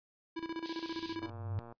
square tone with tremolo, 329.3 Hz, E4, 2 cents flat, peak -36 dBFS, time 0.36-1.3 s, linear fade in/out 10 ms, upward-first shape square, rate 15 Hz, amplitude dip 75%
pink high-pass noise, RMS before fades -44 dBFS, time 0.64-1.16 s, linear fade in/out 20 ms, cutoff 3200 Hz, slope 24 dB/octave
sine tone with exponential growth, 99 Hz, G2, 18 cents sharp, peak -31 dBFS, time 0.85-1.59 s, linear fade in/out 0 ms, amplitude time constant 160 ms
click train, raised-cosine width 1 ms, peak -36 dBFS, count 60, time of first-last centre 1.22-1.724 s, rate 117 Hz
effects noise-tail reverb RT60 0.1 s tail -22 dB re dry + resampled to 11025 Hz

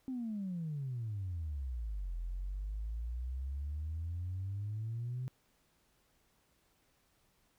sine exponential two-way sweep, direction down then up, 266.5 to 41.98 to 129.7 Hz, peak -35 dBFS, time 0.08-5.28 s, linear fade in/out 0 ms, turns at 2.16 s, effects tanh soft clip ceiling -32 dBFS + pink hiss -73 dBFS RMS until 7.58 s

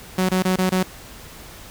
sawtooth tone bursts, 185.6 Hz, F#3, 6 cents sharp, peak -13 dBFS, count 5, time 0.18-0.83 s, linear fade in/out 5 ms, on 110 ms, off 25 ms, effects added 50 Hz sine -48 dBFS peak until 1.7 s + pink hiss -41 dBFS RMS until 1.7 s

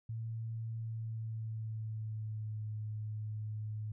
sine tone with pitch glide, 113 to 107.34 Hz, A2 to A2, +47 to -42 cents, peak -37 dBFS, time 0.09-3.92 s, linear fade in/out 5 ms, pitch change -89 cents, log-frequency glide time 0.77-2.66 s, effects none

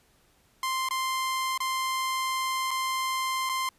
sawtooth tone with dropouts, 1046.5 Hz, C6, in tune, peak -23 dBFS, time 0.63-3.69 s, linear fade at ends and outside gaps 2 ms, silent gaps 0.888-0.908 / 1.577-1.603 / 2.708-2.712 / 3.492-3.495 s, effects pink hiss -64 dBFS RMS until 3.78 s + resampled to 32000 Hz

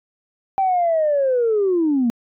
sine linear sweep, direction down, 784 to 224.9 Hz, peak -14 dBFS, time 0.58-2.1 s, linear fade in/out 0 ms, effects tanh soft clip ceiling -11 dBFS

